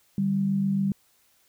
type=tone pair together; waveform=sine; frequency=148.73 / 196 Hz; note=D3 / G3; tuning=+22 / 0 cents; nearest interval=perfect fourth; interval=478 cents; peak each=-31 / -22 dBFS; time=0.18-0.92 s; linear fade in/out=2 ms; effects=white hiss -64 dBFS RMS until 1.48 s